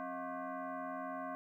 sine tone with frequency modulation, 183.6 Hz, F#3, 13 cents flat, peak -39 dBFS, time 0-1.35 s, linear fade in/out 0 ms, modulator 449 Hz, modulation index 2.6, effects 13-bit

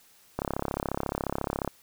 click train, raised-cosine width 1 ms, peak -14 dBFS, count 45, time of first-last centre 0.39-1.677 s, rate 34.2 Hz, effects white hiss -59 dBFS RMS until 1.82 s

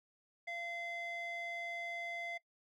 square tone with band-pass filter, 687 Hz, F5, 29 cents flat, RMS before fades -42 dBFS, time 0.47-2.38 s, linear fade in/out 10 ms, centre 1700 Hz, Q 7.7, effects noise-tail reverb RT60 0.1 s tail -21 dB re dry

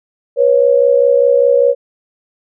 sine tone pair together, 486.9 / 551.9 Hz, B4 / C#5, -25 / -8 cents, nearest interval major second, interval 217 cents, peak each -10 dBFS, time 0.36-1.75 s, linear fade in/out 50 ms, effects none

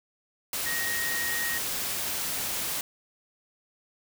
sine tone in noise, 1875 Hz, A#6, 10 cents sharp, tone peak -30 dBFS, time 0.66-1.58 s, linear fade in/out 2 ms, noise white, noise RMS -31 dBFS, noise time 0.53-2.81 s, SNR -2 dB, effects none

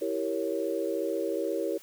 sine chord, E diminished seventh, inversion none, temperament equal, 329.6 / 392 / 466.2 / 554.4 Hz, E4 / G4 / Bb4 / Db5, 0 / 0 / 0 / 0 cents, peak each -33 dBFS, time 0.01-1.78 s, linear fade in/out 10 ms, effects white hiss -53 dBFS RMS until 1.82 s

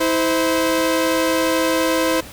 sawtooth tone pair together, 323.9 / 516 Hz, E4 / C5, -30 / -24 cents, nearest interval minor sixth, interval 806 cents, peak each -15 dBFS, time 0-2.21 s, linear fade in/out 10 ms, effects pink hiss -38 dBFS RMS until 2.32 s

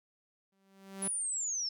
sawtooth tone with exponential growth, 194.2 Hz, G3, 16 cents flat, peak -32 dBFS, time 0.52-1.08 s, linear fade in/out 5 ms, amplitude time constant 120 ms
sine linear sweep, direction down, 10320 to 5210 Hz, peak -32 dBFS, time 1.02-1.69 s, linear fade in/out 5 ms
effects none

